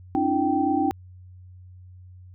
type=tone cluster; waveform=sine; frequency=274.3 / 302.9 / 339.7 / 778 Hz; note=C#4 / D#4 / F4 / G5; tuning=-18 / -46 / -48 / -13 cents; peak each=-26 / -24 / -28 / -24 dBFS; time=0.15-0.91 s; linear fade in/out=0 ms; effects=added 91 Hz sine -43 dBFS peak until 2.34 s